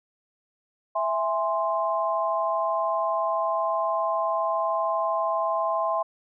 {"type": "chord", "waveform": "sine", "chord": "E augmented", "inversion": "none", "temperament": "equal with one note detuned", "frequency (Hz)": [659.3, 826.8, 1046.5], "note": ["E5", "G#5", "B#5"], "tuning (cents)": [0, -8, 0], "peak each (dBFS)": [-26, -30, -26], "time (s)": [0.95, 6.03], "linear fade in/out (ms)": 10, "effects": []}